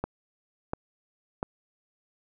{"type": "click train", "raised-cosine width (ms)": 1, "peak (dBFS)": -15, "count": 3, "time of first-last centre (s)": [0.04, 1.429], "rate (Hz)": 1.44, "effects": []}